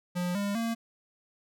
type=tone with pitch steps; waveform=square; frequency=177.8 / 201.9 / 229.3 Hz; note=F3 / G#3 / A#3; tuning=+31 / -49 / -28 cents; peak=-29 dBFS; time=0.15-0.75 s; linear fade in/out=20 ms; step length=200 ms; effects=none